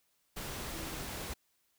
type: tone in noise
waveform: sine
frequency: 325.1 Hz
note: E4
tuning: 24 cents flat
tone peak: -46 dBFS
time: 0.73-0.97 s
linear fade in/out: 10 ms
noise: pink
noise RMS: -41 dBFS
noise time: 0.36-1.34 s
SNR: -8 dB
effects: white hiss -75 dBFS RMS until 1.78 s